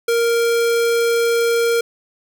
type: tone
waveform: square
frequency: 466.2 Hz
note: A#4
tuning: in tune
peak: -15 dBFS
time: 0.08-1.81 s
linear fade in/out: 5 ms
effects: none